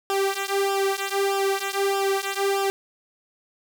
sawtooth tone with flanger, 393.3 Hz, G4, 6 cents sharp, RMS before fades -24 dBFS, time 0.1-2.7 s, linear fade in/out 0 ms, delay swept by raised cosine 0.47 to 2.77 ms, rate 1.6 Hz, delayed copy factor -0.9, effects none

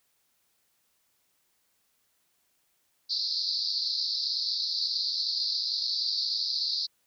pink band-pass noise, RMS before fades -30 dBFS, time 3.09-6.87 s, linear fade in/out 20 ms, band 4100 to 5000 Hz, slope 96 dB/octave, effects white hiss -72 dBFS RMS until 7.06 s

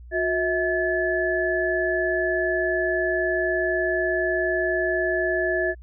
sine tone cluster, 361.6 / 645 / 1724 Hz, F#4 / E5 / A6, -40 / -38 / -36 cents, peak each -25 dBFS, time 0.11-5.75 s, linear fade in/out 50 ms, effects added 60 Hz sine -40 dBFS peak until 5.82 s

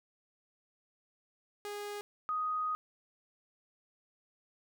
sawtooth / sine tone pair in turn, 411.8 / 1247.6 Hz, G#4 / D#6, -15 / +4 cents, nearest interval octave + perfect fifth, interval 1919 cents, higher second, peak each -35 / -31 dBFS, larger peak second, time 1.65-2.01 / 2.29-2.75 s, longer second, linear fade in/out 0 ms, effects none

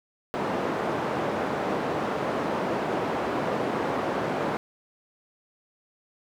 white band-pass noise, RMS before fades -28 dBFS, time 0.34-4.57 s, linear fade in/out 0 ms, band 170 to 780 Hz, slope 12 dB/octave, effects none

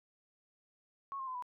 sine tone with pitch steps, 1100 / 1061.3 / 1024 / 987.9 Hz, C#6 / C6 / C6 / B5, -14 / +24 / -38 / 0 cents, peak -38 dBFS, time 1.12-1.424 s, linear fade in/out 0 ms, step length 76 ms, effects none

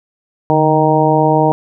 harmonic tone with a mistuned harmonic, 155.8 Hz, D#3, 3 cents sharp, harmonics 1 / 2 / 3 / 4 / 5 / 6, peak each -16 / -16 / -16 / -16 / -16 / -16 dBFS, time 0.5-1.52 s, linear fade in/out 0 ms, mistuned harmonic 1, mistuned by -64 cents, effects none

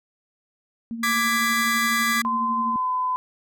sine tone with tremolo, 230 Hz, A#3, 23 cents flat, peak -26 dBFS, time 0.91-2.76 s, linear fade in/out 0 ms, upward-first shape sine, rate 12 Hz, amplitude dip 50%
40% pulse chord, G# diminished, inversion second, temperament equal with one note detuned, 1174.7 / 1661.2 / 1995 Hz, D6 / G#6 / B6, 0 / 0 / +17 cents, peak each -23 / -25 / -23 dBFS, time 1.03-2.22 s, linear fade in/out 5 ms
sine tone with pitch glide, 1030 to 1011.1 Hz, C6 to B5, -28 to +40 cents, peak -21 dBFS, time 2.25-3.16 s, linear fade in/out 0 ms, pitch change -32 cents, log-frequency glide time 2.59-2.92 s
effects none

